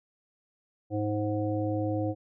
harmonic tone, 105.1 Hz, G#2, 21 cents sharp, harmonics 1 / 3 / 5 / 7, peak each -31 / -30 / -33 / -38 dBFS, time 0.9-2.15 s, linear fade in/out 50 ms, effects none

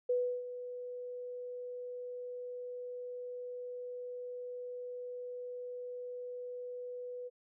sine tone with ADSR envelope, 493.9 Hz, B4, in tune, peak -27 dBFS, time 0.09-7.3 s, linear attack 8 ms, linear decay 330 ms, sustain -13 dB, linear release 31 ms, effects none

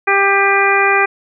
harmonic tone with a mistuned harmonic, 395.7 Hz, G4, 16 cents sharp, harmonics 1 / 2 / 3 / 4 / 5 / 6, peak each -17 / -17 / -17 / -17 / -17 / -17 dBFS, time 0.07-1.06 s, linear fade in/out 10 ms, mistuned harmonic 6, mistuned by +23 cents, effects none

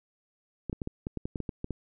clicks, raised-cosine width 3 ms, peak -20 dBFS, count 12, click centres 0.697 / 0.729 / 0.818 / 0.874 / 1.069 / 1.173 / 1.255 / 1.358 / 1.403 / 1.492 / 1.644 / 1.707 s, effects none

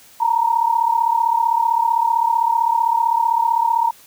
sine tone pair together, 911 / 946.6 Hz, A#5 / A#5, -40 / +26 cents, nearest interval minor second, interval 66 cents, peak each -17 dBFS, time 0.2-3.91 s, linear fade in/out 10 ms, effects white hiss -47 dBFS RMS until 4.06 s

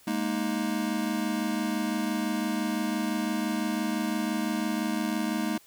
square chord, Ab suspended second, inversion none, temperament just, 207.7 / 233.6 / 311.5 Hz, Ab3 / Bb3 / Eb4, 0 / +4 / +2 cents, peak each -32 dBFS, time 0.07-5.58 s, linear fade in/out 5 ms, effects white hiss -57 dBFS RMS until 5.66 s

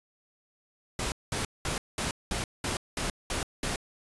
pink noise bursts, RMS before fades -31 dBFS, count 9, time 0.99-3.76 s, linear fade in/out 2 ms, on 130 ms, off 200 ms, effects resampled to 24000 Hz

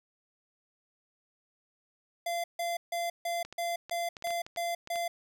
square tone bursts, 687 Hz, F5, 29 cents flat, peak -31 dBFS, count 9, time 2.26-5.08 s, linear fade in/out 5 ms, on 180 ms, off 150 ms
clicks, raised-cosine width 0.2 ms, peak -26 dBFS, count 11, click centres 3.45 / 3.526 / 3.896 / 4.168 / 4.224 / 4.272 / 4.306 / 4.465 / 4.562 / 4.874 / 4.958 s
effects none

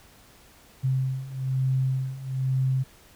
sine beating tone pair, 130.81 / 131.91 Hz, C3 / C3, 0 / +14 cents, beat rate 1.1 Hz, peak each -28 / -25 dBFS, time 0.83-2.84 s, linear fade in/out 20 ms, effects pink hiss -54 dBFS RMS until 3.15 s

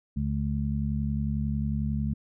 harmonic tone, 71.1 Hz, C#2, 45 cents sharp, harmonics 1 / 2 / 3, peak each -30 / -30 / -30 dBFS, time 0.16-2.14 s, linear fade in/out 10 ms, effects none

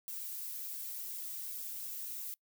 violet noise with flanger, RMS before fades -42 dBFS, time 0.08-2.34 s, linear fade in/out 0 ms, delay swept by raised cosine 1.8 to 2.6 ms, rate 2.8 Hz, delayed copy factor +0.65, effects noise-tail reverb RT60 0.1 s tail -25 dB re dry

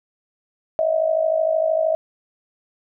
sine tone with amplitude modulation, 641 Hz, E5, 49 cents flat, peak -13 dBFS, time 0.79-1.95 s, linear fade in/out 0 ms, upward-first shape sine, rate 53.1 Hz, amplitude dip 75%, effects none

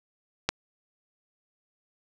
click, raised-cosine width 0.2 ms, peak -6 dBFS, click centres 0.49 s, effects none

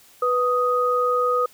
sine tone pair together, 493.9 / 1247.4 Hz, B4 / D#6, 0 / +4 cents, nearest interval octave + major third, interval 1604 cents, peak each -21 / -20 dBFS, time 0.22-1.46 s, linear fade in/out 5 ms, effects white hiss -52 dBFS RMS until 1.53 s

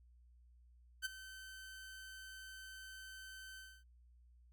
sawtooth tone with ADSR envelope, 1537 Hz, G6, 35 cents flat, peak -32 dBFS, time 1.02-3.84 s, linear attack 34 ms, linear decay 18 ms, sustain -15 dB, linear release 270 ms, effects added 60 Hz sine -62 dBFS peak until 4.52 s

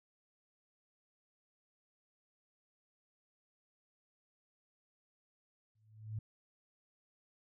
sine tone with exponential growth, 108.5 Hz, A2, 24 cents flat, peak -35 dBFS, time 5.75-6.19 s, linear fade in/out 5 ms, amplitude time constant 95 ms, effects none

